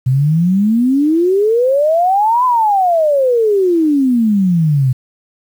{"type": "exponential two-way sweep", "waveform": "sine", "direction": "up then down", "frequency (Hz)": [124.4, 1025, 124.4], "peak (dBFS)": -9, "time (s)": [0.06, 4.93], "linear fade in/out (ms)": 10, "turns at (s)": 2.45, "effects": ["7-bit"]}